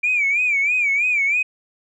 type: tone with vibrato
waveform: sine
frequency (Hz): 2349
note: D7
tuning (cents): 0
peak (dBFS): -15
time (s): 0.03-1.43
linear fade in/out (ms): 10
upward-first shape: sine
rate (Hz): 3.1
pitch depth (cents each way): 120
effects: tanh soft clip ceiling -11 dBFS